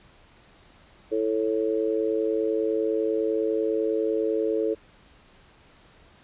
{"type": "chord", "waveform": "sine", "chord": "A major", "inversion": "second", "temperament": "just", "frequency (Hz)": [330, 440, 550], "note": ["E4", "A4", "C#5"], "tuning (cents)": [2, 0, -14], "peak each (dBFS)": [-28, -24, -30], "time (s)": [1.11, 4.75], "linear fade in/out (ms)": 20, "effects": ["pink hiss -55 dBFS RMS until 6.23 s", "resampled to 8000 Hz"]}